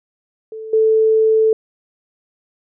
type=tone with level steps; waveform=sine; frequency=440 Hz; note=A4; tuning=in tune; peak=-27 / -10 dBFS; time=0.52-1.53 s; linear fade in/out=2 ms; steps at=0.73 s; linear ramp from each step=5 ms; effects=none